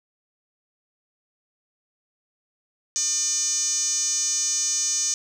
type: tone with band-pass filter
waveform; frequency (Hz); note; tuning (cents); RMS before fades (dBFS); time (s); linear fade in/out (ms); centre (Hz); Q
5% pulse; 600; D5; +37; -24; 2.96-5.14; 0; 6400; 7.5
effects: none